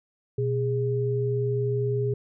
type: tone pair together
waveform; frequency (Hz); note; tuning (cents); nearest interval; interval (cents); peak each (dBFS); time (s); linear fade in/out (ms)
sine; 122.87 / 410.9; B2 / G#4; -8 / -18; octave + major sixth; 2090; -25 / -26; 0.38-2.14; 5
effects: none